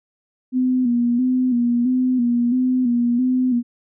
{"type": "tone with vibrato", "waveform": "sine", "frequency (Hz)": 246.9, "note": "B3", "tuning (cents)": 0, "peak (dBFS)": -15, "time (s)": [0.52, 3.63], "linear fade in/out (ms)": 50, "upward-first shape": "square", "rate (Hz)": 1.5, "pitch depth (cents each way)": 53, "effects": []}